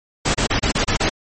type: noise bursts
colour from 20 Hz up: pink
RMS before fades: -18 dBFS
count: 7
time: 0.25-1.096 s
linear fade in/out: 10 ms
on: 96 ms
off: 29 ms
effects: MP3 32 kbps